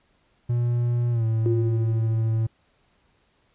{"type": "tone with pitch glide", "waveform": "triangle", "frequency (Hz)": [120, 111.96], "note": ["B2", "A2"], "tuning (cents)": [-49, 31], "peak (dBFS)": -18, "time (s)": [0.49, 2.47], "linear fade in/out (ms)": 10, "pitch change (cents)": -120, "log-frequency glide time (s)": [1.11, 1.24]}
{"type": "tone with exponential decay", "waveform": "sine", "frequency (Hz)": 349.2, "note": "F4", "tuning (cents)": 0, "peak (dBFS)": -20, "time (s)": [1.46, 2.48], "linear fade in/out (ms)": 0, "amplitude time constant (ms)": 220}
{"effects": ["pink hiss -65 dBFS RMS until 3.54 s", "resampled to 8000 Hz"]}